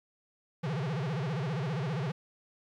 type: tone with vibrato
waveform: square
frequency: 147.3 Hz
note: D3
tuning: 6 cents sharp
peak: -31 dBFS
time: 0.63-2.12 s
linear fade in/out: 10 ms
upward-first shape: sine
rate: 15 Hz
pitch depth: 280 cents each way
effects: low-pass 4000 Hz 12 dB/octave + 11-bit